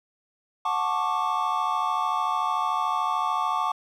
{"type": "chord", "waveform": "triangle", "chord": "D major seventh", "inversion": "first", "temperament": "just", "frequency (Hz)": [734.2, 881, 1101.2, 1174.7], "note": ["F#5", "A5", "C#6", "D6"], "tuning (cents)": [-14, 2, -12, 0], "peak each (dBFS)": [-29, -27, -26, -26], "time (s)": [0.65, 3.72], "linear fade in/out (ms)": 5, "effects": []}